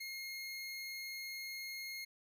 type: tone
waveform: 25% pulse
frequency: 2147 Hz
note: C7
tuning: 44 cents sharp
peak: -39 dBFS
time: 0-2.05 s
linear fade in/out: 10 ms
effects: none